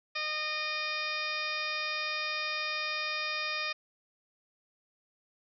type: harmonic tone with a mistuned harmonic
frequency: 613 Hz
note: D#5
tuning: 26 cents flat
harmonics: 1 / 2 / 3 / 4 / 5 / 6 / 7 / 8 / 9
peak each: -44 / -39 / -39 / -35 / -47 / -41 / -47 / -40 / -46 dBFS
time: 0.15-3.73 s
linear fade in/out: 10 ms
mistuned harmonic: 7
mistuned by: -16 cents
effects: none